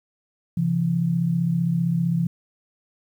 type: tone pair together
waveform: sine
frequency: 134.6 / 170 Hz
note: C3 / F3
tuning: +49 / -46 cents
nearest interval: major third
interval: 405 cents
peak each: -25 / -20 dBFS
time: 0.57-2.27 s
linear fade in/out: 5 ms
effects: 9-bit